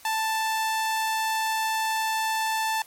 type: tone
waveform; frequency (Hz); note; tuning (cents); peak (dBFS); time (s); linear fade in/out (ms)
sawtooth; 882; A5; +4; -20; 0.05-2.82; 2
effects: white hiss -51 dBFS RMS until 2.86 s + MP3 64 kbps